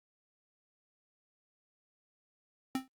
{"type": "tone with exponential decay", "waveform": "square", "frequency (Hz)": 262.4, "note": "C4", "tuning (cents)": 5, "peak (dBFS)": -28, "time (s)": [2.75, 2.88], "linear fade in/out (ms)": 2, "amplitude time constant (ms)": 28, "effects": ["Opus 48 kbps"]}